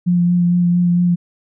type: tone with vibrato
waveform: sine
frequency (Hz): 175.5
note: F3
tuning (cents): +9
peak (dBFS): -11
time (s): 0.06-1.16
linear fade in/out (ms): 20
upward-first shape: sine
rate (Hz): 4.4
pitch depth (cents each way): 16
effects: none